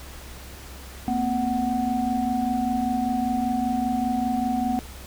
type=tone cluster; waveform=sine; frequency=230.5 / 255.6 / 743 Hz; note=A#3 / C4 / F#5; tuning=-19 / -40 / +7 cents; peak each=-26 dBFS; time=1.08-4.79 s; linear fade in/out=0 ms; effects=added 66 Hz sine -41 dBFS peak until 5.06 s + pink hiss -43 dBFS RMS until 5.06 s

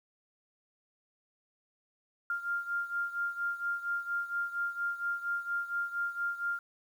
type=beating tone pair; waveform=sine; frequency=1396.9 / 1401.2 Hz; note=F6 / F6; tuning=0 / +5 cents; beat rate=4.3 Hz; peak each=-33 / -37 dBFS; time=2.3-6.59 s; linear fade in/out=2 ms; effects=10-bit

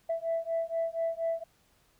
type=beating tone pair; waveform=sine; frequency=659.3 / 663.5 Hz; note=E5 / E5; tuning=0 / +11 cents; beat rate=4.2 Hz; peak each=-31 dBFS; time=0.09-1.44 s; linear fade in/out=10 ms; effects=tanh soft clip ceiling -23 dBFS + pink hiss -67 dBFS RMS until 1.99 s

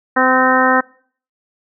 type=harmonic tone with a mistuned harmonic; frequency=257.4 Hz; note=C4; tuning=28 cents flat; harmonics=1 / 2 / 3 / 4 / 5 / 6 / 7; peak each=-18 / -18 / -18 / -18 / -18 / -18 / -18 dBFS; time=0.16-0.81 s; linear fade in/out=10 ms; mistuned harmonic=7; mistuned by=+30 cents; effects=noise-tail reverb RT60 0.5 s tail -23 dB re dry

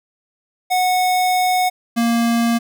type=tone pair in turn; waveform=square; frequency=734 / 233.1 Hz; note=F#5 / A#3; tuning=-14 / 0 cents; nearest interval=octave + minor sixth; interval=1986 cents; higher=first; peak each=-15 dBFS; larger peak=neither; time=0.7-1.7 / 1.96-2.59 s; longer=first; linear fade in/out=20 ms; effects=none

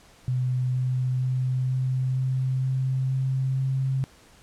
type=tone with pitch steps; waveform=sine; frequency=126.7 / 127.58 / 128.47 / 129.36 / 130.26 / 131.17 / 132.08 / 133 Hz; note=B2 / C3 / C3 / C3 / C3 / C3 / C3 / C3; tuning=+45 / -43 / -31 / -19 / -7 / +5 / +17 / +29 cents; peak=-22 dBFS; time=0.28-4.04 s; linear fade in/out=0 ms; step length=470 ms; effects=pink hiss -54 dBFS RMS until 4.42 s + low-pass 10000 Hz 12 dB/octave

